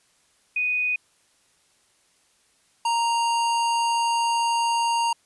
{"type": "tone pair in turn", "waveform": ["sine", "square"], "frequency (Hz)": [2486, 931.2], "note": ["D#7", "A#5"], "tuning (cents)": [-2, -2], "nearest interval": "octave + perfect fourth", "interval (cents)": 1700, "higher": "first", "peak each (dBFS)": -21, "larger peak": "neither", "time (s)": [[0.56, 0.96], [2.85, 5.13]], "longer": "second", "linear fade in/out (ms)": 5, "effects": ["white hiss -63 dBFS RMS until 5.25 s", "resampled to 24000 Hz"]}